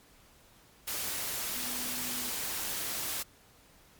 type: tone in noise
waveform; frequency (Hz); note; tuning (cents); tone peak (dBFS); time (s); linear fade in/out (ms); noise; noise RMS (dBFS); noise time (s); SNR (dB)
sine; 246.9; B3; 0; -45; 1.55-2.3; 10; white; -35; 0.87-3.23; -13
effects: pink hiss -60 dBFS RMS until 3.99 s + MP3 96 kbps